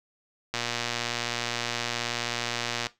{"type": "click train", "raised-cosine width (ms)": 0.2, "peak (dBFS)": -11, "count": 278, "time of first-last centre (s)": [0.54, 2.868], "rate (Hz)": 119, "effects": ["noise-tail reverb RT60 0.2 s tail -17 dB re dry"]}